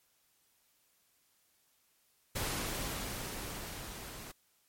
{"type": "noise with level ramp", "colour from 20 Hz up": "pink", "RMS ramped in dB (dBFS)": [-35, -47], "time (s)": [2.35, 4.32], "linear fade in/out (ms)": 10, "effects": ["white hiss -72 dBFS RMS until 4.68 s", "MP3 64 kbps"]}